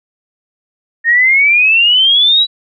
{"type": "exponential sweep", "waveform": "sine", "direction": "up", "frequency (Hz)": [1827, 3951], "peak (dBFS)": -6, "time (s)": [1.04, 2.47], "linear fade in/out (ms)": 50, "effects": []}